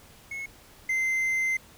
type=tone pair in turn; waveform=triangle; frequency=2185 / 2075 Hz; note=C#7 / C7; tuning=-26 / -15 cents; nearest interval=minor second; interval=89 cents; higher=first; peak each=-31 / -22 dBFS; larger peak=second; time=0.31-0.46 / 0.89-1.57 s; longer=second; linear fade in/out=5 ms; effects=pink hiss -53 dBFS RMS until 1.77 s